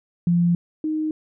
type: tone pair in turn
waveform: sine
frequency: 172.9 / 310.6 Hz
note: F3 / D#4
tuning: -17 / -3 cents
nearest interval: minor seventh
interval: 1014 cents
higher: second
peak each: -15 / -21 dBFS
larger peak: first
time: 0.27-0.55 / 0.84-1.11 s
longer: first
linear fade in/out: 2 ms
effects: none